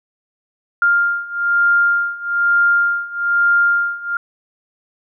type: beating tone pair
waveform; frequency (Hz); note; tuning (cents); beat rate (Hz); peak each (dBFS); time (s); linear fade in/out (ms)
sine; 1400 / 1401.1; F6 / F6; +4 / +5; 1.1; -17 / -15; 0.82-4.17; 2
effects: none